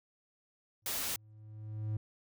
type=tone with exponential growth; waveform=triangle; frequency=107.6 Hz; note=A2; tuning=38 cents flat; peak=-29 dBFS; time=0.82-1.97 s; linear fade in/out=5 ms; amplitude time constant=250 ms
type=noise; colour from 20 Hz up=white; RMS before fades=-36 dBFS; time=0.86-1.16 s; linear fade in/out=2 ms
effects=none